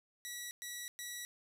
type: tone bursts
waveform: 10% pulse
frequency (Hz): 1940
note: B6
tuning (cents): -31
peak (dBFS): -33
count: 3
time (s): 0.25-1.25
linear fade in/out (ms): 0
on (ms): 260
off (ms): 110
effects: none